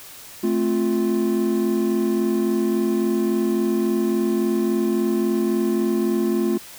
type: chord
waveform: triangle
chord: F major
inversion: first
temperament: just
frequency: 218.3 / 261.9 / 349.2 Hz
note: A3 / C4 / F4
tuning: -13 / +2 / 0 cents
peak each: -20 / -24 / -19 dBFS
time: 0.43-6.58 s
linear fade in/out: 10 ms
effects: white hiss -41 dBFS RMS until 6.78 s